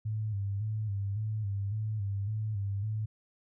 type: tone with vibrato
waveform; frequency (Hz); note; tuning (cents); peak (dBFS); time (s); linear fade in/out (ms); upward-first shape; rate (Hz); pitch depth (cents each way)
sine; 103.7; G#2; -2; -30; 0.05-3.06; 10; square; 1.8; 72
effects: none